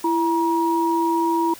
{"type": "tone pair together", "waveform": "sine", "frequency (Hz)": [334.4, 952], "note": ["E4", "A#5"], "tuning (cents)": [25, 36], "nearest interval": "octave + tritone", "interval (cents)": 1811, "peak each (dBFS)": -20, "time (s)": [0.04, 1.54], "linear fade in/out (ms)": 5, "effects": ["white hiss -42 dBFS RMS until 1.59 s"]}